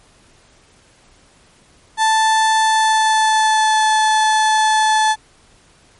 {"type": "tone with pitch glide", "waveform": "35% pulse", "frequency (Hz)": [880, 867.9], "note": ["A5", "A5"], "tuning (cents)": [0, -24], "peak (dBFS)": -10, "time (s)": [1.97, 5.16], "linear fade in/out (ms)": 50, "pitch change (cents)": -24, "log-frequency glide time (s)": [2.59, 3.83], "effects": ["pink hiss -51 dBFS RMS until 5.99 s", "MP3 48 kbps"]}